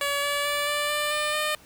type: tone with pitch steps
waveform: 10% pulse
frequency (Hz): 568 / 574.3 / 580.6 / 587 / 593.5 / 600 / 606.7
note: C#5 / D5 / D5 / D5 / D5 / D5 / D#5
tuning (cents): +42 / -39 / -20 / -1 / +18 / +37 / -44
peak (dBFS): -16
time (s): 0.01-1.55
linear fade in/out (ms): 2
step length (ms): 220
effects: pink hiss -53 dBFS RMS until 1.65 s